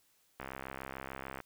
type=click train; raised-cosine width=0.5 ms; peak=-26 dBFS; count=68; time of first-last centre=0.4-1.403 s; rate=66.8 Hz; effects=white hiss -71 dBFS RMS until 1.45 s